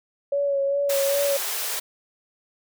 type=tone with vibrato; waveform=sine; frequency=560 Hz; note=C#5; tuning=18 cents sharp; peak=-20 dBFS; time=0.32-1.37 s; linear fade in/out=5 ms; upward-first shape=sine; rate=2.5 Hz; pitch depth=26 cents each way
type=high-pass noise; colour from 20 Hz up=white; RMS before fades=-28 dBFS; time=0.89-1.8 s; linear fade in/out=10 ms; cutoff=380 Hz; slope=96 dB/octave
effects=none